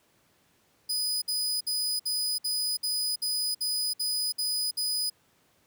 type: tone bursts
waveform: sawtooth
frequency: 4978 Hz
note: D#8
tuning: in tune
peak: -24 dBFS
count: 11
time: 0.89-5.1 s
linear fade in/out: 10 ms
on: 330 ms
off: 58 ms
effects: pink hiss -66 dBFS RMS until 5.66 s + high-pass 100 Hz 12 dB/octave